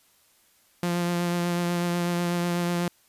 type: tone with vibrato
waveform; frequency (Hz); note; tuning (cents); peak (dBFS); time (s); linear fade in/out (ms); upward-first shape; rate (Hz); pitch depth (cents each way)
sawtooth; 174.1; F3; -5; -20; 0.83-2.88; 2; triangle; 8.1; 19
effects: white hiss -62 dBFS RMS until 3.08 s + resampled to 32000 Hz